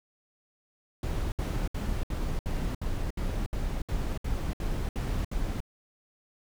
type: noise bursts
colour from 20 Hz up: brown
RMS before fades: -30 dBFS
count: 13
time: 1.03-5.604 s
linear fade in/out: 2 ms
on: 290 ms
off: 67 ms
effects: none